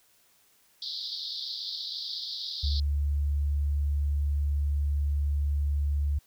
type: band-pass noise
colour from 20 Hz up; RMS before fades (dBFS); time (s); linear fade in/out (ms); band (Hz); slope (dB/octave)
white; -36; 0.82-2.8; 2; 3500 to 5000; 96
type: tone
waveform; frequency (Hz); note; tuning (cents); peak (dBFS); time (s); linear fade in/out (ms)
sine; 72.1; D2; -31; -24; 2.63-6.19; 10
effects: white hiss -64 dBFS RMS until 6.26 s